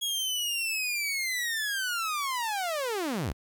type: linear sweep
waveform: sawtooth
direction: down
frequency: 3322 to 43.16 Hz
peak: -25 dBFS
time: 0.01-3.33 s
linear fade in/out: 20 ms
effects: 11-bit